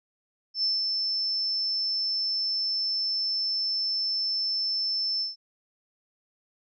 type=tone with ADSR envelope; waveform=sine; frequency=5300 Hz; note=E8; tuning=9 cents sharp; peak=-22 dBFS; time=0.54-5.36 s; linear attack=92 ms; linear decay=180 ms; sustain=-3 dB; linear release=150 ms; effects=none